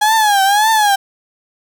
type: tone with vibrato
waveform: 35% pulse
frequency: 830.6 Hz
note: G#5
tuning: in tune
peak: -8 dBFS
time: 0.01-0.96 s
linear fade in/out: 10 ms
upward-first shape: triangle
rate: 1.8 Hz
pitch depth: 140 cents each way
effects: none